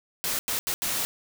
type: noise bursts at uneven times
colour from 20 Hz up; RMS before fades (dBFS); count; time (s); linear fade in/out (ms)
white; -28; 4; 0.24-0.39 / 0.48-0.59 / 0.67-0.74 / 0.82-1.05; 0
effects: none